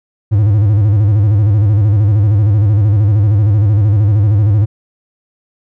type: tone with vibrato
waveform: triangle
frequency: 103.83 Hz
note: G#2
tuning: in tune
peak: -5 dBFS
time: 0.31-4.66 s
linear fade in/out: 20 ms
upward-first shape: square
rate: 13 Hz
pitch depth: 88 cents each way
effects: none